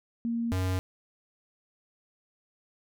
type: tone pair in turn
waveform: sine / square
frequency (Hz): 232.7 / 92.8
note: A#3 / F#2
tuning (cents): -3 / +6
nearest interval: octave + major third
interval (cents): 1591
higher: first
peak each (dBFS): -27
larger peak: neither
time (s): 0.25-0.52 / 0.52-0.79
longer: neither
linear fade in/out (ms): 0
effects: none